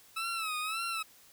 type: tone with vibrato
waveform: 20% pulse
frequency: 1300 Hz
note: E6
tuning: 24 cents flat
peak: -28 dBFS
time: 0.16-1.03 s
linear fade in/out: 10 ms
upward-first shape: sine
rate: 1.8 Hz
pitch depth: 90 cents each way
effects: white hiss -59 dBFS RMS until 1.32 s